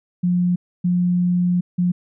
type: tone bursts at uneven times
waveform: sine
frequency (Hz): 177.8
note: F3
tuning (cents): +31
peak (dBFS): -15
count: 3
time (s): 0.23-0.56 / 0.84-1.61 / 1.78-1.92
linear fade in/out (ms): 10
effects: none